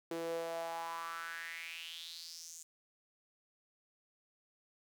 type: tone with high-pass filter sweep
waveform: sawtooth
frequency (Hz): 166.1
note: E3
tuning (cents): +13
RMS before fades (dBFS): -43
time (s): 0.11-2.63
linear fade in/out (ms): 2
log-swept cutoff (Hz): 380 to 7200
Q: 5.2
effects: none